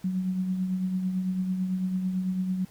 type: tone with tremolo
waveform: sine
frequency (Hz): 185.6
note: F#3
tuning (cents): +6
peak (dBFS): -23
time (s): 0.04-2.65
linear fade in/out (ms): 5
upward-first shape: triangle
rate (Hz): 9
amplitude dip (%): 50
effects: pink hiss -56 dBFS RMS until 2.7 s